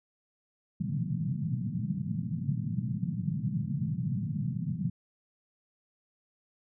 white band-pass noise, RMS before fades -32 dBFS, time 0.8-4.9 s, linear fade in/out 5 ms, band 110 to 200 Hz, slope 48 dB/octave, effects none

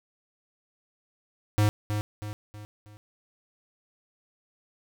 square tone with echo, 105 Hz, G#2, 19 cents sharp, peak -20 dBFS, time 1.58-1.69 s, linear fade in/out 0 ms, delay 320 ms, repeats 4, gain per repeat -7 dB, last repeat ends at 2.97 s, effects none

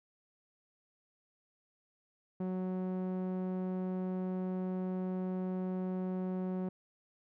sawtooth tone with low-pass filter, 185 Hz, F#3, in tune, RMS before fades -36 dBFS, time 2.4-6.69 s, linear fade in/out 5 ms, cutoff 680 Hz, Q 0.54, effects none

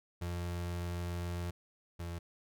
35% pulse tone pair in turn, 87.2 / 85.65 Hz, F2 / F2, -2 / -33 cents, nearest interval unison, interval 31 cents, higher first, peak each -34 / -37 dBFS, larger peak first, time 0.21-1.51 / 1.99-2.19 s, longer first, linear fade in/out 10 ms, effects none

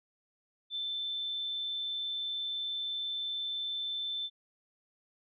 sine tone, 3537 Hz, A7, 8 cents sharp, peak -33 dBFS, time 0.7-4.3 s, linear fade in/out 50 ms, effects none

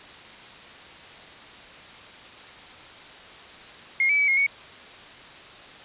sine tone with pitch steps, 2142 / 2297 / 2283 / 2152 / 2229 Hz, C7 / D7 / D7 / C7 / C#7, +40 / -39 / -50 / +48 / +9 cents, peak -18 dBFS, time 4-4.465 s, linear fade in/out 2 ms, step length 93 ms, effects white hiss -44 dBFS RMS until 5.84 s + resampled to 8000 Hz

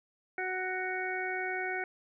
harmonic tone, 371.2 Hz, F#4, 6 cents sharp, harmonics 1 / 2 / 4 / 5 / 6, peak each -38 / -38 / -37 / -41 / -38 dBFS, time 0.38-1.84 s, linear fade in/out 2 ms, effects none

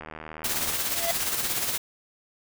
click train, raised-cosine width 0.5 ms, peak -23 dBFS, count 58, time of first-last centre 0.01-0.738 s, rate 78.3 Hz
white noise with tremolo, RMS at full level -26 dBFS, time 0.44-1.78 s, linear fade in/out 5 ms, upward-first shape sine, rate 17 Hz, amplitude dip 45%
square tone with exponential growth, 675 Hz, E5, 41 cents sharp, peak -23 dBFS, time 0.84-1.11 s, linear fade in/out 2 ms, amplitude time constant 57 ms
effects none

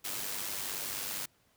white noise with amplitude modulation, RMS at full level -35 dBFS, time 0.04-1.26 s, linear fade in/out 10 ms, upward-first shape sine, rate 99.2 Hz, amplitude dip 50%, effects pink hiss -69 dBFS RMS until 1.56 s + high-pass 60 Hz 12 dB/octave

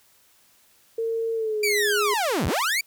sine tone with pitch glide, 454.4 to 414.3 Hz, A#4 to G#4, -44 to -4 cents, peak -23 dBFS, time 0.98-2.14 s, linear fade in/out 5 ms, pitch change -160 cents, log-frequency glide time 1.34-1.67 s
sawtooth linear two-way sweep, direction down then up, 2375 to 54.8 to 2375 Hz, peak -18 dBFS, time 1.63-2.81 s, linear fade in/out 5 ms, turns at 2.47 s
effects white hiss -59 dBFS RMS until 2.86 s

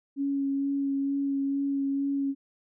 sine tone with vibrato, 277.2 Hz, C#4, in tune, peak -25 dBFS, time 0.16-2.35 s, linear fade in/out 50 ms, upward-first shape sine, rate 2.2 Hz, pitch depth 13 cents each way, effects none

